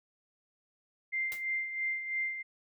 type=tone with tremolo; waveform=sine; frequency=2093 Hz; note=C7; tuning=in tune; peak=-29 dBFS; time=1.12-2.43 s; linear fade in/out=20 ms; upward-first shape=sine; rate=3 Hz; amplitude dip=60%
type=noise with exponential decay; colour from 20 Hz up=white; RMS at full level=-40 dBFS; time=1.32-1.45 s; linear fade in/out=0 ms; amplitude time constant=28 ms
effects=none